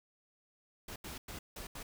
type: noise bursts at uneven times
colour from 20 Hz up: pink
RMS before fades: -45 dBFS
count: 5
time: 0.88-0.96 / 1.04-1.18 / 1.28-1.39 / 1.56-1.67 / 1.75-1.83 s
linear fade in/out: 5 ms
effects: none